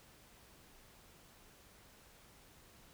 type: silence
effects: pink hiss -62 dBFS RMS until 2.93 s